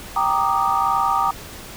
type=chord; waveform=sine; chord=Eb major seventh; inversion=first; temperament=equal with one note detuned; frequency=784 / 932.3 / 1174.7 / 1236.6 Hz; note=G5 / Bb5 / D6 / Eb6; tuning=0 / 0 / 0 / -11 cents; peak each=-22 dBFS; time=0.16-1.31 s; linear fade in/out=5 ms; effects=pink hiss -37 dBFS RMS until 1.76 s